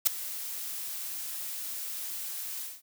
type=noise with ADSR envelope; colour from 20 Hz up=blue; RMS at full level=-19 dBFS; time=0.05-2.82 s; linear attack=21 ms; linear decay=3 ms; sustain=-18 dB; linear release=210 ms; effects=none